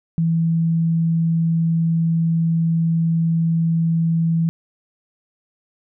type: tone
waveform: sine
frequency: 164.81 Hz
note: E3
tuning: in tune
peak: -15 dBFS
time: 0.18-4.49 s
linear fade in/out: 0 ms
effects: none